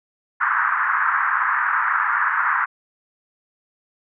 white band-pass noise, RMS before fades -20 dBFS, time 0.4-2.66 s, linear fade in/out 20 ms, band 1000 to 1700 Hz, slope 48 dB/octave, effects none

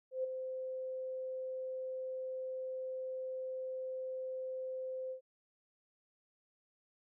sine tone with ADSR envelope, 518 Hz, C5, 17 cents flat, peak -31 dBFS, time 0.11-5.21 s, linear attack 130 ms, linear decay 11 ms, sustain -7 dB, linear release 100 ms, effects none

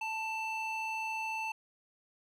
triangle ring-modulated tone, 1773 Hz, A6, 13 cents sharp, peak -29 dBFS, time 0.01-1.52 s, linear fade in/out 5 ms, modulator 889 Hz, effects none

